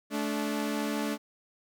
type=tone pair together; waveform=sawtooth; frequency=216.4 / 290.2 Hz; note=A3 / D4; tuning=-29 / -21 cents; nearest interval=perfect fourth; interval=508 cents; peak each=-28 dBFS; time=0.1-1.18 s; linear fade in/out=50 ms; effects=none